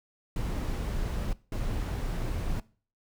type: noise bursts at uneven times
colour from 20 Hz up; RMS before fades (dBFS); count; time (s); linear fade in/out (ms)
brown; -31; 2; 0.36-1.33 / 1.52-2.6; 2
effects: noise-tail reverb RT60 0.4 s tail -20 dB re dry